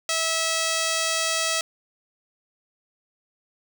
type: tone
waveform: 5% pulse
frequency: 650 Hz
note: E5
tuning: 24 cents flat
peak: -11 dBFS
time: 0.09-1.61 s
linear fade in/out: 2 ms
effects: none